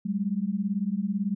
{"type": "beating tone pair", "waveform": "sine", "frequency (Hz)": [191.3, 209.3], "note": ["G3", "G#3"], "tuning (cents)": [-42, 14], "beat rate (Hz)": 18, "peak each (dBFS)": -28, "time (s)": [0.05, 1.35], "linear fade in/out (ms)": 10, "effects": []}